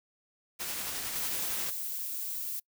white noise with tremolo, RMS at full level -35 dBFS, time 0.59-1.71 s, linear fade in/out 20 ms, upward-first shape sine, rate 11 Hz, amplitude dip 25%
violet noise, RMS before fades -36 dBFS, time 1.15-2.6 s, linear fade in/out 10 ms
effects noise-tail reverb RT60 0.1 s tail -26 dB re dry

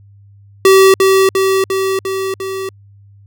square tone with echo, 384.1 Hz, G4, 35 cents flat, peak -5 dBFS, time 0.65-0.94 s, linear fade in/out 2 ms, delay 350 ms, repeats 5, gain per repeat -3 dB, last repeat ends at 2.69 s, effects added 100 Hz sine -40 dBFS peak until 3.26 s

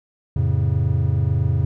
triangle chord, F augmented, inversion none, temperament just, 87.31 / 109.13 / 136.42 Hz, F2 / A2 / C#3, 0 / -14 / -27 cents, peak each -19 dBFS, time 0.36-1.65 s, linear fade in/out 5 ms, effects none

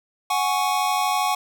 square chord, F# suspended second, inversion none, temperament just, 740 / 832.5 / 1110 Hz, F#5 / G#5 / C#6, 0 / +4 / +2 cents, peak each -25 dBFS, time 0.3-1.35 s, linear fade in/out 5 ms, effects none

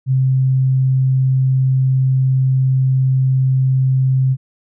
sine tone, 131.4 Hz, C3, 8 cents sharp, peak -11 dBFS, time 0.06-4.37 s, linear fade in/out 50 ms, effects none

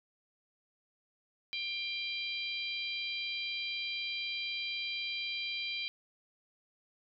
harmonic tone, 792 Hz, G5, 18 cents sharp, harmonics 3 / 4 / 5 / 6, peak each -38 / -40 / -41 / -45 dBFS, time 1.53-5.88 s, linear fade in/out 0 ms, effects none

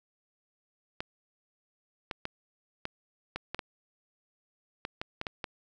clicks, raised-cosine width 0.3 ms, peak -18 dBFS, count 12, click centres 1.005 / 2.112 / 2.254 / 2.854 / 3.36 / 3.546 / 3.592 / 4.851 / 5.015 / 5.214 / 5.268 / 5.442 s, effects none

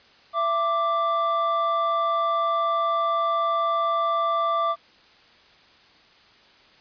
triangle tone pair together, 669.3 / 1174.7 Hz, E5 / D6, +26 / 0 cents, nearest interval minor seventh, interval 974 cents, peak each -24 / -20 dBFS, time 0.33-4.76 s, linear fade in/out 50 ms, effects white hiss -54 dBFS RMS until 6.8 s + resampled to 11025 Hz

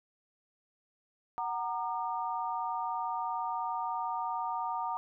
sine tone cluster, 744 / 930 / 1207 Hz, F#5 / A#5 / D6, +9 / -4 / +47 cents, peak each -37 / -34 / -38 dBFS, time 1.38-4.97 s, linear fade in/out 0 ms, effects none

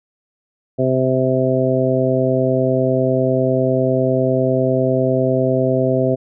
harmonic tone, 130 Hz, C3, 11 cents flat, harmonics 1 / 2 / 3 / 4 / 5, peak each -20 / -20 / -20 / -20 / -20 dBFS, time 0.78-6.16 s, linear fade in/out 20 ms, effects none

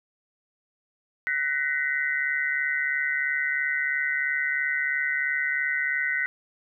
sine tone cluster, 1502 / 1894 / 2037 Hz, F#6 / A#6 / C7, +26 / +27 / -47 cents, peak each -28 dBFS, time 1.27-6.26 s, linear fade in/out 0 ms, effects none

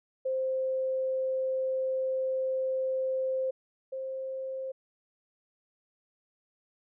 sine tone pair in turn, 523.3 / 527.9 Hz, C5 / C5, 0 / +15 cents, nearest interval unison, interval 15 cents, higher second, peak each -27 / -33 dBFS, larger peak first, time 0.25-3.51 / 3.92-4.72 s, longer first, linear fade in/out 10 ms, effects none

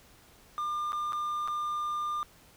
triangle tone with dropouts, 1200 Hz, D6, 37 cents sharp, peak -28 dBFS, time 0.58-2.23 s, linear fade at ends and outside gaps 0 ms, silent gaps 0.921-0.93 / 1.123-1.131 / 1.476-1.482 s, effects pink hiss -58 dBFS RMS until 2.56 s

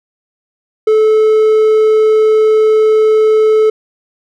triangle tone, 434.3 Hz, A4, 23 cents flat, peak -4 dBFS, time 0.87-3.7 s, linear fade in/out 5 ms, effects none

